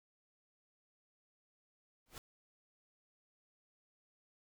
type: noise with exponential growth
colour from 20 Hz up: pink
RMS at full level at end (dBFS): -44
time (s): 2.06-2.18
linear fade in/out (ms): 1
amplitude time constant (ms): 26
effects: none